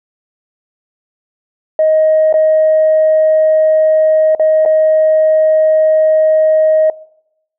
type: tone with dropouts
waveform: sine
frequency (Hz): 627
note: D#5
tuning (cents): +13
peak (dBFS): -6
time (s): 1.79-6.9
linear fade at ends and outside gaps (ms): 2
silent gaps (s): 2.327-2.34 / 4.35-4.396 / 4.652-4.659
effects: noise-tail reverb RT60 0.8 s tail -23 dB re dry + tanh soft clip ceiling -3 dBFS